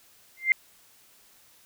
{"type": "tone with exponential growth", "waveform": "sine", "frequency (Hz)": 2093, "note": "C7", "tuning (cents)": 0, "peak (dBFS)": -13, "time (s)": [0.37, 0.52], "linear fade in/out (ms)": 1, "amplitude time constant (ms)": 31, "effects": ["white hiss -58 dBFS RMS until 1.65 s"]}